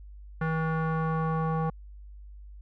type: tone with low-pass filter sweep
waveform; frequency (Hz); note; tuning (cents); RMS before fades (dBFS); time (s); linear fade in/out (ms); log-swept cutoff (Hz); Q
square; 160.4; E3; -47; -28; 0.41-1.7; 5; 1500 to 1000; 3.2
effects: added 50 Hz sine -43 dBFS peak until 2.61 s